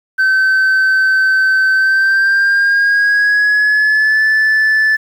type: tone with pitch glide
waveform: sine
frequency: 1538 to 1746.4 Hz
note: G6 to A6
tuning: -33 to -13 cents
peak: -6 dBFS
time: 0.18-4.97 s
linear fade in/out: 20 ms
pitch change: +220 cents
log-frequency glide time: 1.74-4.23 s
effects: tanh soft clip ceiling -8 dBFS + 7-bit